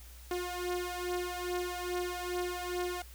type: beating tone pair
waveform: sawtooth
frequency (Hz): 356 / 358.4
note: F4 / F4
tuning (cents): +33 / +45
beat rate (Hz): 2.4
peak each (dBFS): -32 / -34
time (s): 0.31-3.02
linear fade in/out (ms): 2
effects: added 60 Hz sine -49 dBFS peak until 3.14 s + white hiss -56 dBFS RMS until 3.14 s